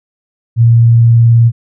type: tone with vibrato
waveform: sine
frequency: 116.54 Hz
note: A#2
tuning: in tune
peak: -3 dBFS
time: 0.56-1.52 s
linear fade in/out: 50 ms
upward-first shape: triangle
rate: 19 Hz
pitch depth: 16 cents each way
effects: none